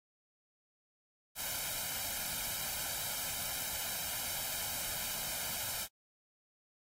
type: noise with comb filter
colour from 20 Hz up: white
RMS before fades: -38 dBFS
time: 1.35-5.88 s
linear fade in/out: 50 ms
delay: 1.3 ms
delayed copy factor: +0.7
effects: AAC 48 kbps